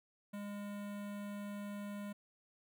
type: tone with notch filter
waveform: square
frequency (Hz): 204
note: G#3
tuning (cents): -31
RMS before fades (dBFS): -44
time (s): 0.33-2.13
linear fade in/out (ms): 10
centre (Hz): 5200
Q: 0.94
effects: none